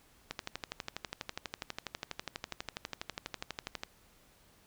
click train, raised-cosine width 0.2 ms, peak -19 dBFS, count 44, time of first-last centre 0.31-3.835 s, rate 12.2 Hz, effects pink hiss -64 dBFS RMS until 4.66 s

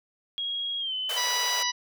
sine tone with pitch glide, 3291 to 3035 Hz, G#7 to F#7, -16 to +43 cents, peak -28 dBFS, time 0.38-1.18 s, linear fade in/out 0 ms, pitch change -141 cents, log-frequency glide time 0.79-0.94 s
pink high-pass noise, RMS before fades -35 dBFS, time 1.09-1.63 s, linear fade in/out 5 ms, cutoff 440 Hz, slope 96 dB/octave
harmonic tone, 982 Hz, B5, 10 cents flat, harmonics 1 / 2 / 3 / 4 / 5 / 6, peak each -32 / -32 / -32 / -32 / -32 / -32 dBFS, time 1.16-1.72 s, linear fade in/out 20 ms
effects none

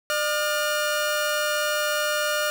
sawtooth tone pair together, 599.5 / 1427 Hz, D5 / F6, +36 / +37 cents, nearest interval octave + minor third, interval 1501 cents, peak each -21 / -22 dBFS, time 0.1-2.5 s, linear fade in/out 0 ms, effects none

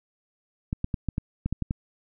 clicks, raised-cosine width 5 ms, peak -14 dBFS, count 9, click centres 0.729 / 0.844 / 0.942 / 1.087 / 1.181 / 1.46 / 1.526 / 1.623 / 1.709 s, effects none

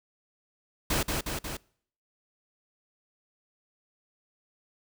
pink noise with echo, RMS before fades -27 dBFS, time 0.9-1.03 s, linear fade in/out 5 ms, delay 180 ms, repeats 3, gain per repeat -3 dB, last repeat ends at 1.57 s, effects noise-tail reverb RT60 0.6 s tail -25 dB re dry

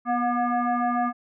sine tone with frequency modulation, 237.6 Hz, A#3, 33 cents sharp, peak -21 dBFS, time 0.05-1.13 s, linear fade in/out 50 ms, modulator 482 Hz, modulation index 2.3, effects none

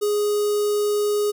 square tone with notch filter, 415 Hz, G#4, 1 cent flat, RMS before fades -21 dBFS, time 0.01-1.32 s, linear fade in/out 20 ms, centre 2000 Hz, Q 0.52, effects none

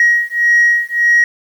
sine beating tone pair, 1894 / 1895.7 Hz, A#6 / A#6, +27 / +29 cents, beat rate 1.7 Hz, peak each -11 dBFS, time 0-1.24 s, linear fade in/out 2 ms, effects tanh soft clip ceiling -4 dBFS + 7-bit

